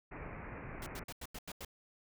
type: low-pass noise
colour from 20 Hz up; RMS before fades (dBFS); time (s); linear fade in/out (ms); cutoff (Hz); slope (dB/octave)
pink; -46; 0.11-1.04; 10; 2500; 96
type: noise bursts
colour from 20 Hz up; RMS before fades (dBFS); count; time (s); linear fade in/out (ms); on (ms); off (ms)
pink; -45; 7; 0.82-1.649; 2; 43; 88
effects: none